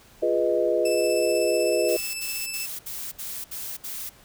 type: chord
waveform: sine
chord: F half-diminished seventh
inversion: none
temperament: equal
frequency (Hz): 349.2 / 415.3 / 493.9 / 622.3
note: F4 / Ab4 / Cb5 / Eb5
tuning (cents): 0 / 0 / 0 / 0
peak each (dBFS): -26 / -27 / -25 / -24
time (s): 0.22-1.97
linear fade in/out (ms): 10
type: tone with tremolo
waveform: 15% pulse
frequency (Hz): 2637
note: E7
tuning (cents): 0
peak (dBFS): -22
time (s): 0.85-2.66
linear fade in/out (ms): 5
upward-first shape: square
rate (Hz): 16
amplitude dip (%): 25
type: noise bursts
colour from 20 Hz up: blue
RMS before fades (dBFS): -34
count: 7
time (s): 1.88-4.096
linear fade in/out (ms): 10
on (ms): 260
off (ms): 66
effects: pink hiss -53 dBFS RMS until 4.24 s